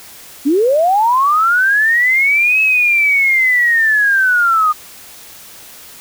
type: linear two-way sweep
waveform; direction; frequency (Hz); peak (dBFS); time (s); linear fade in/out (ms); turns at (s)
sine; up then down; 259.8 to 2589 to 1214; -9; 0.45-4.73; 20; 2.61
effects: white hiss -37 dBFS RMS until 6 s